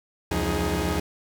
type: tone cluster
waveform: sawtooth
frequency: 69 / 85.5 / 178.9 / 313.6 / 415.7 Hz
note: C#2 / F2 / F3 / D#4 / G#4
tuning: -7 / -36 / +42 / +14 / +2 cents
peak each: -26 dBFS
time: 0.31-1 s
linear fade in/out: 5 ms
effects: none